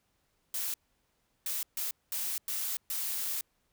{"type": "noise bursts at uneven times", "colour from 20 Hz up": "blue", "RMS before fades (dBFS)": -34, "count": 6, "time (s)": [[0.54, 0.74], [1.46, 1.63], [1.77, 1.91], [2.12, 2.38], [2.48, 2.77], [2.9, 3.41]], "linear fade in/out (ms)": 2, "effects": ["pink hiss -75 dBFS RMS until 3.72 s"]}